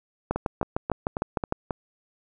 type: two click trains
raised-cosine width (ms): 1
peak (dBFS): -13 / -10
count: 6 / 9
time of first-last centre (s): 0.36-1.708 / 0.31-1.524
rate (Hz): 3.71 / 6.59
effects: none